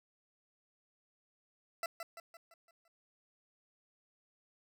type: tone with echo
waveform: 20% pulse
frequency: 669 Hz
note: E5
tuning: 25 cents sharp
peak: -30 dBFS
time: 1.83-1.86 s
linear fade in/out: 2 ms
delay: 170 ms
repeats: 6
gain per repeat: -6 dB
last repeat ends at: 2.88 s
effects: none